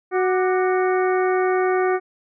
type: harmonic tone with a mistuned harmonic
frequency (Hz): 370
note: F#4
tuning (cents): 0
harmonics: 1 / 2 / 3 / 4 / 5 / 6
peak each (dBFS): -18 / -24 / -28 / -30 / -32 / -34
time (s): 0.11-2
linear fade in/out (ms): 50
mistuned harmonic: 3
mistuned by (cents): +110
effects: none